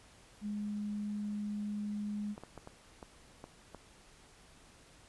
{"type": "tone", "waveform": "sine", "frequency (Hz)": 207.7, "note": "G#3", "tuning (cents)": 0, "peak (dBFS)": -35, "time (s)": [0.41, 2.36], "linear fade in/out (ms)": 50}
{"type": "clicks", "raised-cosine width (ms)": 1, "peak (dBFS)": -32, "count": 7, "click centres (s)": [2.379, 2.436, 2.577, 2.674, 3.028, 3.441, 3.747]}
{"effects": ["pink hiss -60 dBFS RMS until 5.08 s", "resampled to 24000 Hz"]}